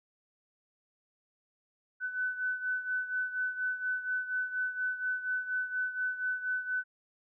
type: beating tone pair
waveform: sine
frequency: 1503 / 1507.2 Hz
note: F#6 / F#6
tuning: +27 / +32 cents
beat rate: 4.2 Hz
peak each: -32 / -37 dBFS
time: 2-6.84 s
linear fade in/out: 50 ms
effects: none